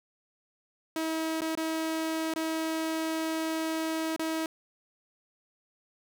sawtooth tone with dropouts, 320.9 Hz, E4, 46 cents flat, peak -25 dBFS, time 0.96-4.46 s, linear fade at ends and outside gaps 2 ms, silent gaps 1.408-1.417 / 1.552-1.574 / 2.338-2.36 / 4.163-4.194 s, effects none

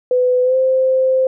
sine tone with pitch glide, 501 to 521.4 Hz, B4 to C5, +25 to -6 cents, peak -11 dBFS, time 0.11-1.27 s, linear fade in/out 2 ms, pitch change +69 cents, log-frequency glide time 0.43-0.56 s, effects none

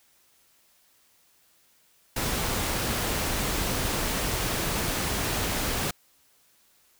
pink noise, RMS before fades -28 dBFS, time 2.16-5.91 s, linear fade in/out 5 ms, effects white hiss -63 dBFS RMS until 6.99 s

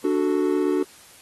triangle chord, D major, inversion none, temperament equal, 293.7 / 370 / 440 Hz, D4 / F#4 / A4, 0 / 0 / 0 cents, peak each -21 / -20 / -25 dBFS, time 0.04-0.83 s, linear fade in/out 5 ms, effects white hiss -49 dBFS RMS until 1.21 s + AAC 32 kbps

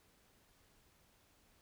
silence, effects pink hiss -70 dBFS RMS until 1.61 s

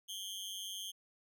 sawtooth tone with amplitude modulation, 3197 Hz, G7, 33 cents sharp, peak -34 dBFS, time 0.08-0.92 s, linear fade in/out 20 ms, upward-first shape sine, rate 194 Hz, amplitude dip 95%, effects none

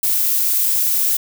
violet noise, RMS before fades -17 dBFS, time 0.03-1.17 s, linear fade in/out 5 ms, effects none

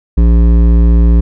sine tone with hard clipping, 57.5 Hz, A#1, 23 cents flat, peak -6 dBFS, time 0.17-1.21 s, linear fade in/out 10 ms, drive 12 dB, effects none

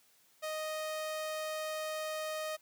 sawtooth tone, 622.3 Hz, D#5, in tune, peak -32 dBFS, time 0.42-2.57 s, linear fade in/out 20 ms, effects white hiss -67 dBFS RMS until 2.61 s + high-pass 100 Hz 12 dB/octave

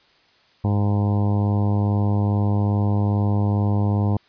harmonic tone, 102.4 Hz, G#2, 24 cents flat, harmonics 1 / 2 / 3 / 4 / 5 / 6 / 7 / 8 / 9 / 10, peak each -18 / -24 / -30 / -34 / -35 / -39 / -36 / -37 / -37 / -42 dBFS, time 0.64-4.17 s, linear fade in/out 5 ms, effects white hiss -57 dBFS RMS until 4.28 s + resampled to 11025 Hz

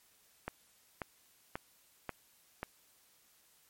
click train, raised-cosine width 0.5 ms, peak -22 dBFS, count 5, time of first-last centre 0.48-2.631 s, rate 1.86 Hz, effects white hiss -67 dBFS RMS until 3.69 s + MP3 64 kbps

